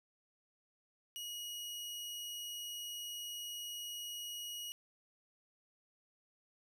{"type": "tone", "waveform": "sawtooth", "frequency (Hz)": 2900, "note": "F#7", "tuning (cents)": -35, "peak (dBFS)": -39, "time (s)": [1.16, 4.72], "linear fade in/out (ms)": 0, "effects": []}